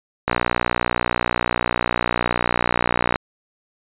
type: click train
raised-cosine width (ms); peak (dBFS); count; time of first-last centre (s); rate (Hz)
0.5; -3; 174; 0.28-3.159; 60.1
effects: resampled to 8000 Hz